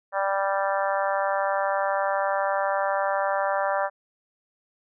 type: harmonic tone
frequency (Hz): 196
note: G3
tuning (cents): 0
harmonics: 3 / 4 / 5 / 6 / 7 / 8 / 9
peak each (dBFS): -26 / -28 / -30 / -32 / -33 / -34 / -35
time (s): 0.12-3.9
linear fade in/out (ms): 50
effects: none